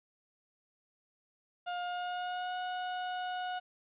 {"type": "tone with pitch glide", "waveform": "35% pulse", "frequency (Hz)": [710, 729.5], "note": ["F5", "F#5"], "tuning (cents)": [28, -25], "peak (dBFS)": -33, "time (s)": [1.66, 3.6], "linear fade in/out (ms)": 20, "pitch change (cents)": 47, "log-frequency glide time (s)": [1.82, 2.57], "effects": ["resampled to 8000 Hz", "11-bit"]}